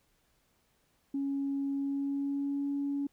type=tone with pitch glide; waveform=sine; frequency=277.2 to 281.9 Hz; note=C#4 to C#4; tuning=0 to +29 cents; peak=-29 dBFS; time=1.14-3.07 s; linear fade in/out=5 ms; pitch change=+29 cents; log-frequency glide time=1.74-2.69 s; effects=tanh soft clip ceiling -25 dBFS + pink hiss -72 dBFS RMS until 3.12 s